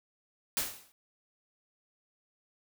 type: noise with exponential decay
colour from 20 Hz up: white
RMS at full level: -28 dBFS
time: 0.57-0.92 s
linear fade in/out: 0 ms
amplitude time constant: 75 ms
effects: none